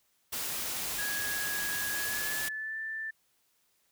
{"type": "noise", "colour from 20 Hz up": "white", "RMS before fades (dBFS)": -35, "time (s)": [0.32, 2.49], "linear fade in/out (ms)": 10}
{"type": "tone with pitch glide", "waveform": "sine", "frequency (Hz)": [1661.2, 1770.2], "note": ["G#6", "A6"], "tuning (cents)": [0, 10], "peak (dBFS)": -34, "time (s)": [0.98, 3.11], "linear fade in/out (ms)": 10, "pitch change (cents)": 110, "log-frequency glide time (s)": [1.92, 2.78]}
{"effects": ["white hiss -72 dBFS RMS until 3.91 s"]}